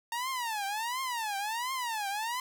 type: tone with vibrato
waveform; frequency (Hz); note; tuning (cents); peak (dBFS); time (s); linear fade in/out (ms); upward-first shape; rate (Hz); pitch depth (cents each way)
sawtooth; 914; A#5; -34; -28; 0.12-2.4; 2; triangle; 1.4; 280
effects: none